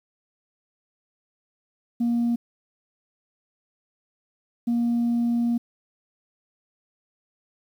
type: tone bursts at uneven times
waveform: sine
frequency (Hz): 236.4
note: A#3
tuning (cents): +24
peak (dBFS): -18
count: 2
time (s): 2-2.36 / 4.67-5.58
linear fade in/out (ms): 10
effects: tanh soft clip ceiling -18 dBFS + 9-bit